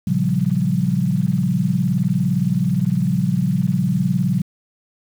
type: chord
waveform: sine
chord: G half-diminished seventh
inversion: first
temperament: equal with one note detuned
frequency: 116.54 / 138.59 / 176.44 / 196 Hz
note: Bb2 / Db3 / F3 / G3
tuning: 0 / 0 / +18 / 0 cents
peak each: -25 / -21 / -19 / -22 dBFS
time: 0.07-4.42 s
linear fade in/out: 5 ms
effects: 7-bit